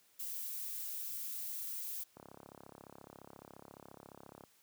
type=noise; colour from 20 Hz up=violet; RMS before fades=-42 dBFS; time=0.19-2.04 s; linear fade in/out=10 ms
type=click train; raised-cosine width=1 ms; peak=-37 dBFS; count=79; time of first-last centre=2.17-4.437 s; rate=34.4 Hz
effects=white hiss -69 dBFS RMS until 4.62 s + high-pass 100 Hz 12 dB/octave